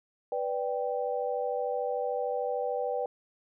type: chord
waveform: sine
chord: G major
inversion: first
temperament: equal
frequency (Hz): 493.9 / 587.3 / 784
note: B4 / D5 / G5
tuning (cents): 0 / 0 / 0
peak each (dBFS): -31 / -34 / -34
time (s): 0.32-3.06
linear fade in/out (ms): 2
effects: none